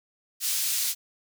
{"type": "high-pass noise", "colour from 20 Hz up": "pink", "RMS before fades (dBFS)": -27, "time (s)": [0.4, 0.95], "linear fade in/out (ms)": 50, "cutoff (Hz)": 4700, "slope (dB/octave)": 12, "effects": []}